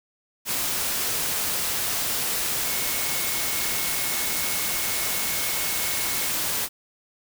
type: tone in noise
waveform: sine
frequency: 2184 Hz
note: C#7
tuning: 26 cents flat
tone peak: -36 dBFS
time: 2.62-6.32 s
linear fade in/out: 50 ms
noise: white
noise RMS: -26 dBFS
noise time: 0.45-6.69 s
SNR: -13 dB
effects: none